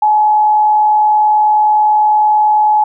sine tone with frequency modulation, 850 Hz, G#5, 40 cents sharp, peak -7 dBFS, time 0.02-2.84 s, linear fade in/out 5 ms, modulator 69.1 Hz, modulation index 0.28, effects none

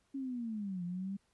sine linear two-way sweep, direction down then up, 277.2 to 172.9 to 199.8 Hz, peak -36 dBFS, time 0.14-1.17 s, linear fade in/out 10 ms, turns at 0.84 s, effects pink hiss -75 dBFS RMS until 1.33 s + resampled to 24000 Hz

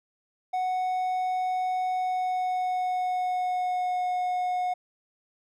triangle tone with pitch glide, 739 to 726.7 Hz, F#5 to F#5, -2 to -31 cents, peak -23 dBFS, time 0.53-4.74 s, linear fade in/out 10 ms, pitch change -29 cents, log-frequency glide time 1.95-4.06 s, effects none

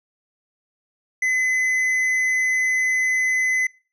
sine tone with tanh clipping, 2027 Hz, B6, 45 cents sharp, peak -19 dBFS, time 1.22-3.67 s, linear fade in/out 5 ms, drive 7 dB, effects noise-tail reverb RT60 0.4 s tail -25 dB re dry

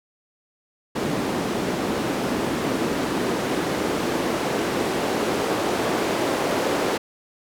white noise with band-pass filter sweep, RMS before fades -24 dBFS, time 0.95-6.98 s, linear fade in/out 10 ms, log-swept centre 250 to 400 Hz, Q 1.2, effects none

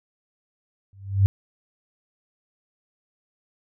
sine tone with exponential growth, 98 Hz, G2, in tune, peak -10 dBFS, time 0.93-1.26 s, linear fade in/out 0 ms, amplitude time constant 71 ms, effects none

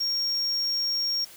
triangle tone, 5560 Hz, F8, 9 cents flat, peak -23 dBFS, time 0-1.25 s, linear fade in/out 10 ms, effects white hiss -48 dBFS RMS until 1.36 s

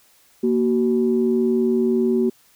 sine tone pair together, 234.8 / 376.4 Hz, A#3 / F#4, +13 / +30 cents, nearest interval minor sixth, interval 817 cents, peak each -18 dBFS, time 0.43-2.3 s, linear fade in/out 10 ms, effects tanh soft clip ceiling -8 dBFS + white hiss -56 dBFS RMS until 2.55 s

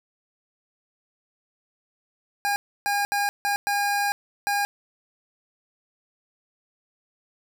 25% pulse tone bursts at uneven times, 812 Hz, G#5, 39 cents flat, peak -18 dBFS, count 6, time 2.45-2.56 / 2.86-3.05 / 3.12-3.29 / 3.45-3.56 / 3.67-4.12 / 4.47-4.65 s, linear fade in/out 0 ms, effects none

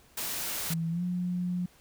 white noise, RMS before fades -34 dBFS, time 0.17-0.74 s, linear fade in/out 5 ms
sine tone with pitch glide, 164.81 to 178.69 Hz, E3 to F3, 0 to +40 cents, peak -28 dBFS, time 0.7-1.66 s, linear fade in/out 5 ms, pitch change +140 cents, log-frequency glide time 0.9-1.03 s
effects pink hiss -60 dBFS RMS until 1.8 s

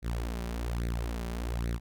sawtooth tone with flanger, 58.27 Hz, A#1, in tune, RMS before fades -33 dBFS, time 0.02-1.8 s, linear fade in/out 50 ms, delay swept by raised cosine 0.48 to 5.18 ms, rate 1.2 Hz, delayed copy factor +0.75, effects none

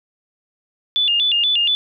sine tone with vibrato, 3136 Hz, G7, in tune, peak -14 dBFS, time 0.96-1.75 s, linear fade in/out 0 ms, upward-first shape square, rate 4.2 Hz, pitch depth 180 cents each way, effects none

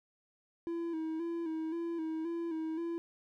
triangle tone with vibrato, 327.9 Hz, E4, 9 cents flat, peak -32 dBFS, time 0.67-2.98 s, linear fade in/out 0 ms, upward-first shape square, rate 1.9 Hz, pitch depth 48 cents each way, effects none

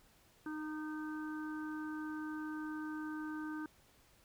harmonic tone with a mistuned harmonic, 308.3 Hz, D#4, 16 cents flat, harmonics 1 / 3 / 4 / 5, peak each -40 / -52 / -52 / -49 dBFS, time 0.46-3.66 s, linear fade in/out 2 ms, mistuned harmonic 4, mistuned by -16 cents, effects pink hiss -67 dBFS RMS until 4.24 s

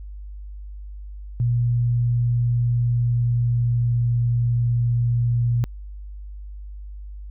sine tone with pitch glide, 120 to 119.31 Hz, B2 to A#2, -49 to +41 cents, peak -17 dBFS, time 1.4-5.64 s, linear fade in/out 0 ms, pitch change -10 cents, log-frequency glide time 2.75-4.12 s, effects added 50 Hz sine -33 dBFS peak until 7.3 s

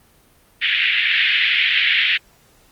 pink band-pass noise, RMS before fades -17 dBFS, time 0.61-2.18 s, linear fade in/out 20 ms, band 1800 to 3400 Hz, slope 48 dB/octave, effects pink hiss -54 dBFS RMS until 2.71 s + Opus 32 kbps

